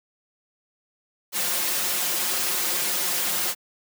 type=noise with comb filter; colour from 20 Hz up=white; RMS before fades=-25 dBFS; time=1.32-3.55 s; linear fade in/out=50 ms; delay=5.6 ms; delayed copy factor=+0.95; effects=high-pass 200 Hz 12 dB/octave